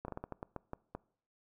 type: slowing click train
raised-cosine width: 1 ms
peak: -26 dBFS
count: 10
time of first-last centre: 0.05-0.95 s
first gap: 32 ms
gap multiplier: 1.27
effects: noise-tail reverb RT60 0.6 s tail -23 dB re dry